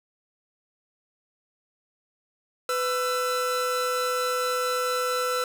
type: tone pair together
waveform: 45% pulse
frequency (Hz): 500 / 1334.8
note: B4 / E6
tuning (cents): +21 / +21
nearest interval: octave + perfect fourth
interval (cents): 1700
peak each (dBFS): -27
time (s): 2.69-5.44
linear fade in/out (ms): 2
effects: none